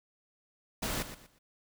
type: noise with echo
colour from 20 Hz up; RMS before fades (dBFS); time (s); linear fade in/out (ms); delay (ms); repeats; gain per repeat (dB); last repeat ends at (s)
pink; -34; 0.82-1.03; 10; 120; 3; -11; 1.39
effects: none